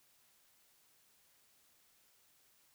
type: silence
effects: white hiss -70 dBFS RMS until 2.74 s